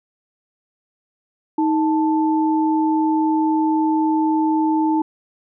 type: tone pair together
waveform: sine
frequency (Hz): 314.6 / 880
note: D#4 / A5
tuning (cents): +19 / 0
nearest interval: octave + tritone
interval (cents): 1781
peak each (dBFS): -16 / -21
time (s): 1.58-5.02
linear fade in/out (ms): 5
effects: none